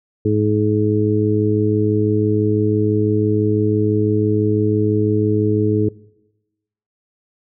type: harmonic tone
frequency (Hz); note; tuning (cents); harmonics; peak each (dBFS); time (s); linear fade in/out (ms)
106; G#2; +36; 1 / 2 / 3 / 4; -18 / -22 / -19 / -18; 0.25-5.89; 5
effects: noise-tail reverb RT60 1.0 s tail -22 dB re dry